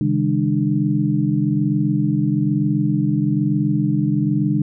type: tone cluster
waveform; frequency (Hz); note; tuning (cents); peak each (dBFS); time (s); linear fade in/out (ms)
sine; 135.8 / 156.9 / 203.6 / 298.9; C#3 / D#3 / G#3 / D4; -35 / +15 / -34 / +31; -21; 0.01-4.62; 2
effects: none